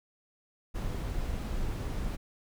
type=noise; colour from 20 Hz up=brown; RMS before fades=-33 dBFS; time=0.74-2.17 s; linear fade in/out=20 ms; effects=none